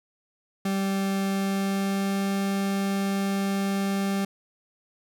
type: tone with pitch glide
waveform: 40% pulse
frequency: 195 to 196.58 Hz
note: G3 to G3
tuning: -9 to +5 cents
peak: -23 dBFS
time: 0.65-4.25 s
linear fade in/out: 5 ms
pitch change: +14 cents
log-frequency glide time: 1.26-2.28 s
effects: none